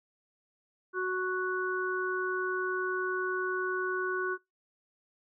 harmonic tone, 370 Hz, F#4, in tune, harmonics 1 / 3 / 4, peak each -32 / -36 / -33 dBFS, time 0.93-4.38 s, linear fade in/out 50 ms, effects noise-tail reverb RT60 0.2 s tail -25 dB re dry

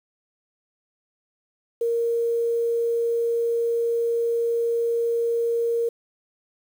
sine tone with quantisation, 466.2 Hz, A#4, in tune, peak -20 dBFS, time 1.81-5.89 s, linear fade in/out 5 ms, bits 8, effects none

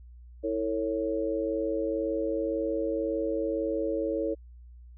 sine tone cluster, 325.3 / 450.1 / 552 Hz, E4 / A4 / C#5, -23 / +39 / -7 cents, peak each -31 dBFS, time 0.43-4.35 s, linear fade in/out 20 ms, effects added 60 Hz sine -46 dBFS peak until 4.97 s

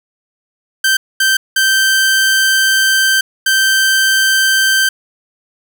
sawtooth tone bursts at uneven times, 1558 Hz, G6, 11 cents flat, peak -6 dBFS, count 4, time 0.84-0.97 / 1.2-1.37 / 1.56-3.21 / 3.46-4.89 s, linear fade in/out 5 ms, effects none

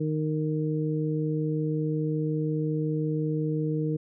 harmonic tone, 154.5 Hz, D#3, 12 cents flat, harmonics 1 / 2 / 3, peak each -27 / -30 / -32 dBFS, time 0-3.97 s, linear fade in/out 10 ms, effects none

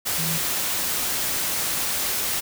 sine tone in noise, 163 Hz, E3, 19 cents flat, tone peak -28 dBFS, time 0.18-0.39 s, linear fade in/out 20 ms, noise white, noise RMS -25 dBFS, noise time 0.05-2.41 s, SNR -6 dB, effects none

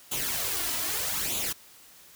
white noise with flanger, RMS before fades -30 dBFS, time 0.11-1.53 s, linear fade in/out 10 ms, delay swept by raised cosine 0.28 to 3.08 ms, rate 0.8 Hz, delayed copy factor +0.65, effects white hiss -53 dBFS RMS until 2.15 s

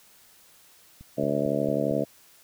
click train, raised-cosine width 5 ms, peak -33 dBFS, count 5, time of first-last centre 1.01-1.913 s, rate 4.43 Hz
harmonic tone, 71.6 Hz, D2, 43 cents flat, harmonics 2 / 3 / 4 / 5 / 6 / 7 / 8 / 9, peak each -33 / -31 / -30 / -35 / -34 / -31 / -30 / -30 dBFS, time 1.17-2.05 s, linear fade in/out 20 ms
effects white hiss -56 dBFS RMS until 2.43 s

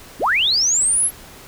sine linear sweep, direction up, 126.6 to 11450 Hz, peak -14 dBFS, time 0.19-1.11 s, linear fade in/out 50 ms, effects pink hiss -41 dBFS RMS until 1.47 s

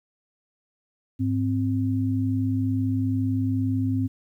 sine tone pair together, 103.82 / 261.6 Hz, G#2 / C4, 0 / 0 cents, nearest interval octave + major third, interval 1600 cents, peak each -24 dBFS, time 1.19-4.08 s, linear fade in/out 20 ms, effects 10-bit

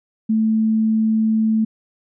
sine tone, 220 Hz, A3, in tune, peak -14 dBFS, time 0.29-1.65 s, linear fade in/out 10 ms, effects none

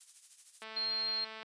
violet noise with tremolo, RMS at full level -47 dBFS, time 0-0.64 s, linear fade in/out 10 ms, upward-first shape triangle, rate 13 Hz, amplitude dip 70%
click train, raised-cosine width 0.3 ms, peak -30 dBFS, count 179, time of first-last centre 0.62-1.429 s, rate 220 Hz
sine tone, 4202 Hz, C8, 7 cents sharp, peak -32 dBFS, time 0.76-1.25 s, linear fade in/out 10 ms
effects high-pass 300 Hz 12 dB/octave + resampled to 22050 Hz

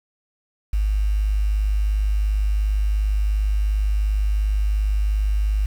sine tone with quantisation, 51.4 Hz, G#1, 17 cents flat, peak -17 dBFS, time 0.73-5.66 s, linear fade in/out 5 ms, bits 7, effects none

